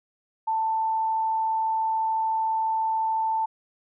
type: tone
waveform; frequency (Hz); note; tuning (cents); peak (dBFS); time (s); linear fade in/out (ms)
sine; 887; A5; +14; -22; 0.47-3.46; 10
effects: none